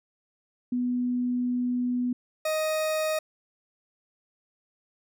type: tone pair in turn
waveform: sine / 40% pulse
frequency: 246.9 / 624.7 Hz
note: B3 / D#5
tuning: 0 / +7 cents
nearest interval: octave + major third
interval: 1607 cents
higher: second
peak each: -24 dBFS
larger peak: neither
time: 0.72-2.13 / 2.45-3.19 s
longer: first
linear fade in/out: 5 ms
effects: none